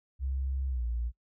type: tone with pitch glide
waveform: sine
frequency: 66.6 to 58.65 Hz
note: C2 to A#1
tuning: +31 to +11 cents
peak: -29 dBFS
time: 0.19-1.12 s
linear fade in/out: 50 ms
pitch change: -220 cents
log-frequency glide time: 0.68-0.84 s
effects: noise-tail reverb RT60 0.1 s tail -23 dB re dry